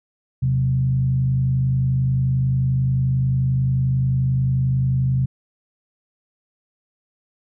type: tone with frequency modulation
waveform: sine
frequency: 130 Hz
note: C3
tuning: 11 cents flat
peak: -16 dBFS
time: 0.42-5.26 s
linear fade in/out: 10 ms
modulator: 51.3 Hz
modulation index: 0.48
effects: none